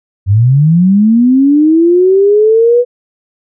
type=linear sweep; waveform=sine; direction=up; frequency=92.6 to 493.9 Hz; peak=-4 dBFS; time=0.26-2.85 s; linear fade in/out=50 ms; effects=none